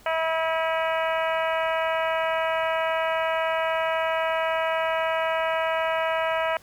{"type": "harmonic tone with a mistuned harmonic", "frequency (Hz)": 323.8, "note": "E4", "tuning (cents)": -31, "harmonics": [2, 3, 4, 5, 6, 7, 8, 9], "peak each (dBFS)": [-25, -29, -31, -33, -35, -36, -37, -38], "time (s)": [0.06, 6.57], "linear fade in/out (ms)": 2, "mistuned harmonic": 8, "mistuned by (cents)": -51, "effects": ["pink hiss -53 dBFS RMS until 6.62 s"]}